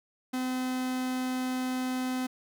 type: tone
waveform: 45% pulse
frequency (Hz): 255.6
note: C4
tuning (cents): -40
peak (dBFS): -29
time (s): 0.33-2.27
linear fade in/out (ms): 10
effects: none